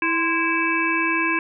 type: harmonic tone with a mistuned harmonic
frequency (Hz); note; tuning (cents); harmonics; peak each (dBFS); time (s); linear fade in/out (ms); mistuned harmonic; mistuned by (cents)
328.2; E4; -8; 1 / 3 / 5 / 7 / 8; -25 / -25 / -25 / -25 / -25; 0.02-1.39; 2; 3; +89
effects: none